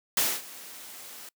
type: noise with ADSR envelope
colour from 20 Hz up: white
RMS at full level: -23 dBFS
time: 0.17-1.29 s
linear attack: 3 ms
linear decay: 240 ms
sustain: -21 dB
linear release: 4 ms
effects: noise-tail reverb RT60 0.1 s tail -24 dB re dry + high-pass 200 Hz 12 dB/octave